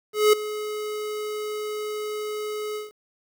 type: tone with ADSR envelope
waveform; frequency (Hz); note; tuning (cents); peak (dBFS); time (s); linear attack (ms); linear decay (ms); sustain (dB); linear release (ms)
square; 424.1; G#4; +36; -13; 0.13-2.92; 200; 6; -16; 160
effects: 9-bit